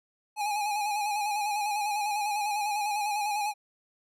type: tone with vibrato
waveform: square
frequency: 831 Hz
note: G#5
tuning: 1 cent sharp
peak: -28 dBFS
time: 0.36-3.54 s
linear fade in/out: 50 ms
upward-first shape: square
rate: 10 Hz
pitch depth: 38 cents each way
effects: resampled to 32000 Hz